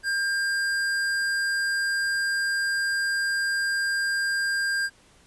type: tone with tanh clipping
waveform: sine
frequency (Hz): 1600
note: G6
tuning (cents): +35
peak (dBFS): -25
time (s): 0.03-4.9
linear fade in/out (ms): 50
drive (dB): 18
effects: pink hiss -57 dBFS RMS until 5.26 s + resampled to 24000 Hz